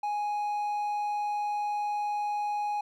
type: tone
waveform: triangle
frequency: 830.6 Hz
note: G#5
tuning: in tune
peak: -26 dBFS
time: 0.03-2.81 s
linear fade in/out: 5 ms
effects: none